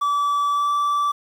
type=tone with pitch glide; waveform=triangle; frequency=1153 to 1161 Hz; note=D6 to D6; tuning=-32 to -20 cents; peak=-16 dBFS; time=0.01-1.12 s; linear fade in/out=10 ms; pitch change=+12 cents; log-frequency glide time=0.51-0.71 s; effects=8-bit